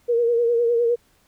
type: tone with vibrato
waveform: sine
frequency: 471.1 Hz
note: A#4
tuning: 18 cents sharp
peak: -16 dBFS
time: 0.08-0.96 s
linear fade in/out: 20 ms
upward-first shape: sine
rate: 9.8 Hz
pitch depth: 43 cents each way
effects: pink hiss -61 dBFS RMS until 1.27 s